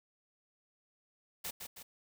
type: noise with echo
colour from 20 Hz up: white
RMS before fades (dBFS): -40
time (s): 1.44-1.51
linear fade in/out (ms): 10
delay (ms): 160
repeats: 2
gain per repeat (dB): -5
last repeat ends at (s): 1.83
effects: none